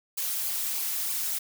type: noise with flanger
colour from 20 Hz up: blue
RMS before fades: -30 dBFS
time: 0.17-1.39 s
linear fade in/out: 10 ms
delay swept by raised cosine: 0.51 to 5.91 ms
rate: 3.2 Hz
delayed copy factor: -0.9
effects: none